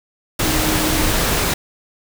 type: tone in noise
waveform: sine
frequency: 311.1 Hz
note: D#4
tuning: in tune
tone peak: -22 dBFS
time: 0.44-1.11 s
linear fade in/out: 5 ms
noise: pink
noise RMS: -18 dBFS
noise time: 0.39-1.54 s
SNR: -7 dB
effects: none